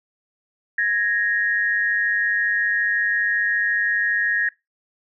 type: tone pair together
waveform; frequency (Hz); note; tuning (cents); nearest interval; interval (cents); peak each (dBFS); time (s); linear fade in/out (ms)
sine; 1661.2 / 1866.6; G#6 / A#6; 0 / +2; major second; 202; -21; 0.78-4.49; 5
effects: noise-tail reverb RT60 0.2 s tail -20 dB re dry